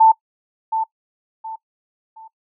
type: tone with echo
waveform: sine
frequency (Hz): 888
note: A5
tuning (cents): +16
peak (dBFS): -7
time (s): 0-0.12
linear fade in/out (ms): 10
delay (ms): 720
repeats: 3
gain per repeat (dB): -10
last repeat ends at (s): 2.28
effects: noise-tail reverb RT60 0.1 s tail -20 dB re dry